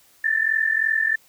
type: tone pair together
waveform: sine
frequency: 1752 / 1795 Hz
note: A6 / A6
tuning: -8 / +34 cents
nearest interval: unison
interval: 42 cents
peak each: -21 dBFS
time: 0.24-1.16 s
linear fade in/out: 5 ms
effects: white hiss -56 dBFS RMS until 1.28 s